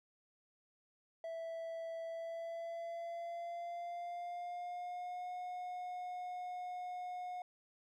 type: tone with pitch glide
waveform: triangle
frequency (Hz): 659.3 to 723.1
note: E5 to F#5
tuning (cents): 0 to -40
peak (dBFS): -39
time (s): 1.24-7.42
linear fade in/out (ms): 2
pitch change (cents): +160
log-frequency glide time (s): 2.04-5.32
effects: none